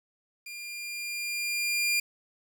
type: tone with level ramp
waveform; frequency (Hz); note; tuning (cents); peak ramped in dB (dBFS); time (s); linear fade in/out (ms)
sawtooth; 2400; D7; +37; -36 to -20; 0.46-2; 5
effects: 10-bit

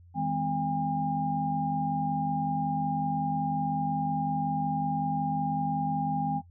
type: tone cluster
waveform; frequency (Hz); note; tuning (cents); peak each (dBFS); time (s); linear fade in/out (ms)
sine; 159.9 / 205.4 / 256 / 807; D#3 / G#3 / C4 / G#5; +48 / -19 / -38 / -50; -32 / -36 / -34 / -29; 0.14-6.42; 50
effects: noise-tail reverb RT60 0.1 s tail -17 dB re dry + added 87 Hz sine -51 dBFS peak until 6.5 s

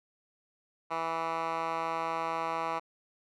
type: tone with band-pass filter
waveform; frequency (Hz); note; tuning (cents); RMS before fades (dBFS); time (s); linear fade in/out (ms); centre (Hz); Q
10% pulse; 164.2; E3; -6; -33; 0.9-2.8; 20; 1200; 1.9
effects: none

